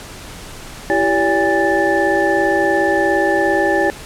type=tone cluster; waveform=sine; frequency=332.9 / 390.2 / 572 / 815 / 1757 Hz; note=E4 / G4 / D5 / G#5 / A6; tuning=+17 / -8 / -46 / -33 / -3 cents; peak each=-19 dBFS; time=0.9-3.9 s; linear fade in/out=0 ms; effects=pink hiss -34 dBFS RMS until 4.05 s + low-pass 11000 Hz 12 dB/octave